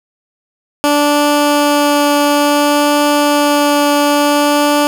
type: tone with vibrato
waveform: 15% pulse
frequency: 291.3 Hz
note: D4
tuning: 14 cents flat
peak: -3 dBFS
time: 0.84-4.87 s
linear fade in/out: 0 ms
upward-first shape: triangle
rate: 0.57 Hz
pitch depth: 8 cents each way
effects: none